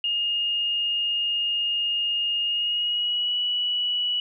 sine tone with pitch glide, 2842 to 2941 Hz, F7 to F#7, +30 to -11 cents, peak -22 dBFS, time 0.04-4.2 s, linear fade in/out 2 ms, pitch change +59 cents, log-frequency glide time 2.44-3.37 s, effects none

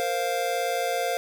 square chord, Bb suspended second, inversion none, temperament just, 466.2 / 524.4 / 699.2 Hz, Bb4 / C5 / F5, 0 / +4 / +2 cents, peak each -32 / -30 / -28 dBFS, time 0-1.17 s, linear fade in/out 0 ms, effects none

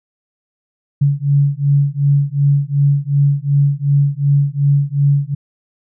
sine beating tone pair, 140.5 / 143.2 Hz, C#3 / D3, +24 / -43 cents, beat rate 2.7 Hz, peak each -14 dBFS, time 1.01-5.35 s, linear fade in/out 10 ms, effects none

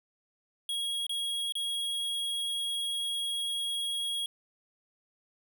square tone with dropouts, 3303 Hz, G#7, 10 cents flat, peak -31 dBFS, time 0.69-4.26 s, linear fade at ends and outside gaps 2 ms, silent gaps 1.067-1.094 / 1.523-1.553 s, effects none

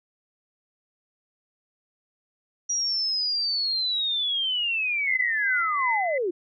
sine linear sweep, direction down, 5780 to 329.6 Hz, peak -23 dBFS, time 2.69-6.31 s, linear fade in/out 10 ms
sine tone with tremolo, 2029 Hz, B6, 46 cents sharp, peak -23 dBFS, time 5.07-6.18 s, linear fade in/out 5 ms, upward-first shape sine, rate 2.7 Hz, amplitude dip 60%
effects none

